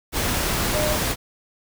sine tone in noise, 607 Hz, D#5, 43 cents flat, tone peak -23 dBFS, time 0.72-0.97 s, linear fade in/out 50 ms, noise pink, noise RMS -23 dBFS, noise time 0.12-1.16 s, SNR -3 dB, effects none

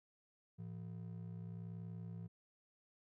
triangle ring-modulated tone, 140 Hz, C#3, 18 cents sharp, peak -40 dBFS, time 0.58-2.28 s, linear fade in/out 20 ms, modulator 30.5 Hz, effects none

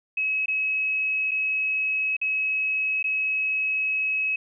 sine tone with dropouts, 2564 Hz, E7, 49 cents flat, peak -22 dBFS, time 0.17-4.36 s, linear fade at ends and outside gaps 5 ms, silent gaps 0.459-0.481 / 1.311-1.315 / 2.167-2.214 / 3.028-3.041 s, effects none

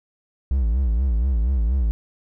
triangle tone with vibrato, 60.7 Hz, B1, 29 cents flat, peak -15 dBFS, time 0.51-1.91 s, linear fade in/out 0 ms, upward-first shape sine, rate 4.2 Hz, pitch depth 200 cents each way, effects none

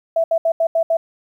sine tone bursts at uneven times, 659.3 Hz, E5, in tune, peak -13 dBFS, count 6, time 0.16-0.24 / 0.31-0.38 / 0.45-0.52 / 0.6-0.67 / 0.75-0.83 / 0.9-0.97 s, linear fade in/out 5 ms, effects 9-bit

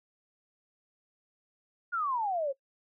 sine exponential sweep, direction down, 1457 to 527 Hz, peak -28 dBFS, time 1.92-2.53 s, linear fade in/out 20 ms, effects noise-tail reverb RT60 0.1 s tail -23 dB re dry

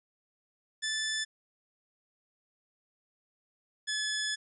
15% pulse tone pair in turn, 1750 / 1715 Hz, A6 / A6, -10 / -45 cents, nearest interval unison, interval 35 cents, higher first, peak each -24 dBFS, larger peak neither, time 0.82-1.25 / 3.87-4.36 s, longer second, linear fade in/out 20 ms, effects resampled to 24000 Hz

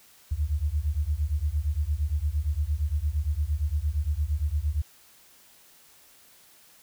sine beating tone pair, 70.4 / 79.1 Hz, C#2 / D#2, +27 / +29 cents, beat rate 8.7 Hz, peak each -27 dBFS, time 0.31-4.82 s, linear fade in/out 10 ms, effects white hiss -56 dBFS RMS until 6.82 s

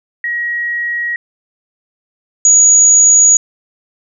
sine tone pair in turn, 1900 / 6784 Hz, A#6 / G#8, +33 / +36 cents, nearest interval octave + minor seventh, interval 2203 cents, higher second, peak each -15 / -4 dBFS, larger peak second, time 0.24-1.16 / 2.45-3.37 s, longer neither, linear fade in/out 2 ms, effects none

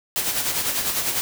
white noise with tremolo, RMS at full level -22 dBFS, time 0.16-1.21 s, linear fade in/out 0 ms, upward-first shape sine, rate 10 Hz, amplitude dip 50%, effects none

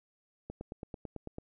click train, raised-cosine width 2 ms, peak -27 dBFS, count 9, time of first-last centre 0.5-1.384 s, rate 9.05 Hz, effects none

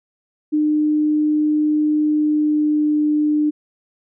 sine tone with pitch glide, 302.8 to 300.5 Hz, D#4 to D4, -47 to +40 cents, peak -14 dBFS, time 0.52-3.51 s, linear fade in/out 20 ms, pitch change -13 cents, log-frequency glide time 2.02-3 s, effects none

